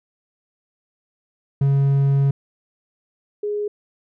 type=tone pair in turn; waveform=triangle / sine; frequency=138.59 / 415.3 Hz; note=C#3 / G#4; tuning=0 / 0 cents; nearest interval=octave + perfect fifth; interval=1900 cents; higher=second; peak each=-12 / -21 dBFS; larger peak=first; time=1.61-2.31 / 3.43-3.68 s; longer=first; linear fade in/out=5 ms; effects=none